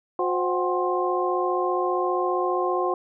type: tone cluster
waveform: sine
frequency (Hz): 360.8 / 522 / 734 / 789 / 1057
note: F#4 / C5 / F#5 / G5 / C6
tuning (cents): -44 / -4 / -14 / +11 / +17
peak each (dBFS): -25 / -29 / -28 / -34 / -27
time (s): 0.19-2.94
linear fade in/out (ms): 2
effects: none